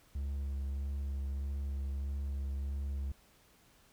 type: tone with vibrato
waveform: triangle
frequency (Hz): 69.2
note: C#2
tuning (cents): -2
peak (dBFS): -32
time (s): 0.15-3.12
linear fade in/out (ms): 5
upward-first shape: sine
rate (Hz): 1.6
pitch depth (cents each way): 16
effects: pink hiss -65 dBFS RMS until 3.92 s